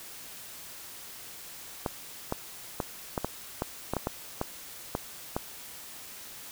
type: clicks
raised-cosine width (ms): 1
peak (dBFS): -14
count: 12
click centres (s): 1.862 / 2.324 / 2.802 / 3.178 / 3.246 / 3.621 / 3.936 / 3.967 / 4.071 / 4.414 / 4.951 / 5.365
effects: white hiss -45 dBFS RMS until 6.51 s